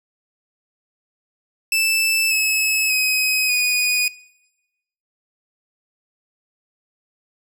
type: tone with pitch steps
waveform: sawtooth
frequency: 2641 / 2584 / 2528 / 2473 Hz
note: E7 / E7 / D#7 / D#7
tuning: +3 / -35 / +27 / -11 cents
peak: -13 dBFS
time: 1.72-4.08 s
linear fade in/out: 2 ms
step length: 590 ms
effects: noise-tail reverb RT60 1.0 s tail -23 dB re dry